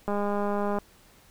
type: click train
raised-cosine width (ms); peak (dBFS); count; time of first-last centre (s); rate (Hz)
1; -16; 145; 0.08-0.786; 204
effects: pink hiss -57 dBFS RMS until 1.3 s